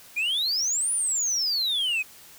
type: exponential two-way sweep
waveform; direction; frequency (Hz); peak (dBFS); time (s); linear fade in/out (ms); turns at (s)
sine; up then down; 2349 to 9900 to 2463; -20; 0.16-2.03; 20; 0.92
effects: tanh soft clip ceiling -22 dBFS + white hiss -49 dBFS RMS until 2.38 s